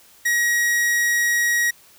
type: tone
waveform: 45% pulse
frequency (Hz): 1900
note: A#6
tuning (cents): +33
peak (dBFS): -17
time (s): 0.25-1.71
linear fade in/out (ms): 10
effects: white hiss -51 dBFS RMS until 1.98 s